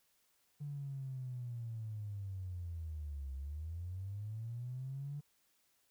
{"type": "linear two-way sweep", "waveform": "triangle", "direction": "down then up", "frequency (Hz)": [146.83, 66, 146.83], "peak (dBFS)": -36, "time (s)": [0.6, 5.21], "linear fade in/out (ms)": 20, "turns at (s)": 3.34, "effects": ["tanh soft clip ceiling -38 dBFS", "white hiss -75 dBFS RMS until 5.9 s"]}